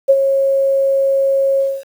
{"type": "tone with ADSR envelope", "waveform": "sine", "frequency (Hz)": 545, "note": "C#5", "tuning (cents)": -29, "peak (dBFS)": -4, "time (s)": [0.08, 1.84], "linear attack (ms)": 20, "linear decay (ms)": 49, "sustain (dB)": -7, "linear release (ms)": 240, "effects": ["7-bit"]}